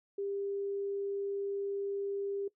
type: tone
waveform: sine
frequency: 398.6 Hz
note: G4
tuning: 29 cents sharp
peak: -33 dBFS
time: 0.18-2.48 s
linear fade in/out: 5 ms
effects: noise-tail reverb RT60 0.1 s tail -19 dB re dry